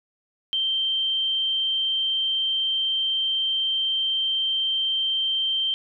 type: tone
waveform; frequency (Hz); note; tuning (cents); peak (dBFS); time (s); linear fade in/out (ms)
sine; 3136; G7; 0; -21; 0.53-5.74; 0
effects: none